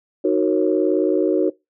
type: chord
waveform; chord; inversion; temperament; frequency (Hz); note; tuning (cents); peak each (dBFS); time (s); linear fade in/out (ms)
sine; D# minor seventh; none; equal with one note detuned; 311.1 / 370 / 466.2 / 546.1; D#4 / F#4 / A#4 / C#5; 0 / 0 / 0 / -26; -20 / -18 / -22 / -22; 0.24-1.5; 10
effects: noise-tail reverb RT60 0.2 s tail -22 dB re dry + tanh soft clip ceiling -4 dBFS